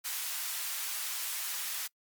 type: high-pass noise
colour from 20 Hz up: white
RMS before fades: -36 dBFS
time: 0.04-1.88 s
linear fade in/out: 20 ms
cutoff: 1100 Hz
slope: 12 dB/octave
effects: noise-tail reverb RT60 0.1 s tail -25 dB re dry + Opus 48 kbps